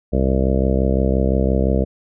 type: harmonic tone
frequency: 65.8 Hz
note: C2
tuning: 10 cents sharp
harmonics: 1 / 2 / 3 / 4 / 5 / 6 / 7 / 8 / 9 / 10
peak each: -18 / -24 / -21 / -26 / -27 / -28 / -24 / -28 / -26 / -32 dBFS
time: 0.12-1.85 s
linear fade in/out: 20 ms
effects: none